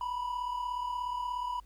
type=tone pair together; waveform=triangle; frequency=951 / 987.8 Hz; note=A#5 / B5; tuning=+34 / 0 cents; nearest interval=minor second; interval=66 cents; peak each=-38 / -31 dBFS; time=0.01-1.6 s; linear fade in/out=2 ms; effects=added 50 Hz sine -53 dBFS peak until 1.65 s + pink hiss -68 dBFS RMS until 1.65 s